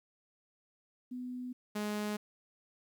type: tone pair in turn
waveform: sine / sawtooth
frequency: 249.9 / 209.4 Hz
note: B3 / G#3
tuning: +21 / +15 cents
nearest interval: minor third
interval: 306 cents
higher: first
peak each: -38 / -30 dBFS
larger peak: second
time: 1.11-1.53 / 1.75-2.17 s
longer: neither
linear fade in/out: 10 ms
effects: 12-bit